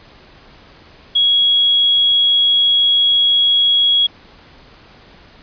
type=tone; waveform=sine; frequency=3322 Hz; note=G#7; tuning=in tune; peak=-10 dBFS; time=1.15-4.07 s; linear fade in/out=10 ms; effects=pink hiss -44 dBFS RMS until 5.42 s + resampled to 11025 Hz